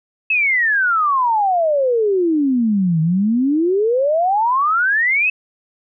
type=exponential two-way sweep; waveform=sine; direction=down then up; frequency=2637 to 155.56 to 2637 Hz; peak=-13 dBFS; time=0.3-5.3 s; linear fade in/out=5 ms; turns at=3.01 s; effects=none